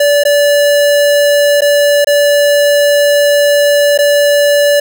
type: tone with dropouts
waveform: square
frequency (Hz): 579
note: D5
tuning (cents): -25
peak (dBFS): -7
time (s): 0-4.8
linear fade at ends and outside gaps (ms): 5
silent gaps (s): 0.237-0.251 / 1.608-1.618 / 2.046-2.07 / 3.977-3.987
effects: none